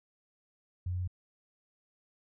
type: tone with pitch steps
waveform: sine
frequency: 89.6 / 90.17 / 90.75 Hz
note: F2 / F#2 / F#2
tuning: +45 / -44 / -33 cents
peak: -31 dBFS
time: 0.86-1.076 s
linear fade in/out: 5 ms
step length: 72 ms
effects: none